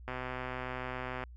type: click train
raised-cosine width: 0.5 ms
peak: -23 dBFS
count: 148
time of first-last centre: 0.08-1.237 s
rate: 127 Hz
effects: added 60 Hz sine -47 dBFS peak until 1.36 s